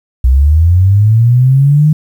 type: linear sweep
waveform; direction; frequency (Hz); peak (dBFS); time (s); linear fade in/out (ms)
sine; up; 60.6 to 155.56; -4; 0.24-1.93; 5
effects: 7-bit